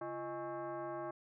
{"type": "tone with frequency modulation", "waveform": "sine", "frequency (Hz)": 138.6, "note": "C#3", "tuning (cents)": 0, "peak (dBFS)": -39, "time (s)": [0.01, 1.11], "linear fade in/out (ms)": 5, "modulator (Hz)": 483, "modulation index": 2.1, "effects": []}